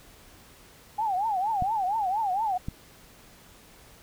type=tone with vibrato; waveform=sine; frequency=811 Hz; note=G#5; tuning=41 cents flat; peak=-24 dBFS; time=0.98-2.58 s; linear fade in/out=10 ms; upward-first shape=triangle; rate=4.3 Hz; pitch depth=230 cents each way
type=clicks; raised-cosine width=5 ms; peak=-19 dBFS; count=2; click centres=1.623 / 2.685 s
effects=pink hiss -53 dBFS RMS until 4.02 s